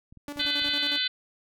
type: clicks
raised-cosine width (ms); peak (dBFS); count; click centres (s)
5; -37; 9; 0.125 / 0.173 / 0.284 / 0.361 / 0.394 / 0.452 / 0.62 / 0.661 / 0.692
type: tone with tremolo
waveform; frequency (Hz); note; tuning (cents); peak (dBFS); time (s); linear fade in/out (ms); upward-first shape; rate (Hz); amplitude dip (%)
sawtooth; 289.4; D4; -25; -30; 0.28-0.98; 2; square; 11; 65
type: harmonic tone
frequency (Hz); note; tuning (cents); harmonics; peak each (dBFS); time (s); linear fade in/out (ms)
504; B4; +35; 3 / 4 / 5 / 6 / 7 / 8 / 9; -34 / -36 / -38 / -31 / -29 / -30 / -37; 0.39-1.08; 10
effects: none